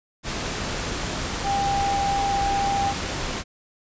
sine tone in noise, 796 Hz, G5, 26 cents sharp, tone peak -21 dBFS, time 1.43-2.94 s, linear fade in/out 50 ms, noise pink, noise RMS -28 dBFS, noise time 0.23-3.44 s, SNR +4 dB, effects resampled to 16000 Hz

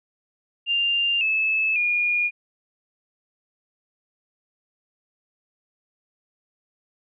sine tone with pitch steps, 2794 / 2607 / 2432 Hz, F7 / E7 / D#7, 0 / -20 / -40 cents, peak -19 dBFS, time 0.66-2.31 s, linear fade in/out 50 ms, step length 550 ms, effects none

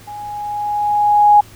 sine tone with level ramp, 830 Hz, G#5, 1 cent flat, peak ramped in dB -28 to -4 dBFS, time 0.07-1.41 s, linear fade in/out 10 ms, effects added 106 Hz sine -43 dBFS peak until 1.55 s + pink hiss -43 dBFS RMS until 1.55 s

